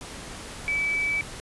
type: tone in noise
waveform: sine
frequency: 2300 Hz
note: D7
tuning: 37 cents flat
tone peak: -23 dBFS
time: 0.68-1.21 s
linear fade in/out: 0 ms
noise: pink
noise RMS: -39 dBFS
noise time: 0.01-1.4 s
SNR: +13 dB
effects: resampled to 24000 Hz